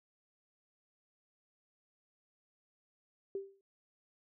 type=tone with exponential decay; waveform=sine; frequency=392 Hz; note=G4; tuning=in tune; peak=-33 dBFS; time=3.35-3.61 s; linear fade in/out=2 ms; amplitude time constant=55 ms; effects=none